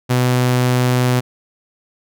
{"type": "tone", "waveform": "sawtooth", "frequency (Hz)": 125.2, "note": "B2", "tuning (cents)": 24, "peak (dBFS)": -9, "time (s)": [0.09, 1.21], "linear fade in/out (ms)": 20, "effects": []}